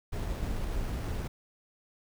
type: noise with sample-and-hold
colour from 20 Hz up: brown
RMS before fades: -33 dBFS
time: 0.12-1.28 s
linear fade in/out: 10 ms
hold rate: 7350 Hz
effects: none